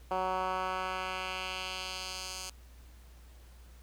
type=tone with band-pass filter sweep; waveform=10% pulse; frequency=186.2 Hz; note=F#3; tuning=11 cents sharp; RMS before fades=-36 dBFS; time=0.11-2.5 s; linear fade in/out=2 ms; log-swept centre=820 to 6600 Hz; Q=1.3; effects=added 60 Hz sine -51 dBFS peak until 3.82 s + pink hiss -62 dBFS RMS until 3.82 s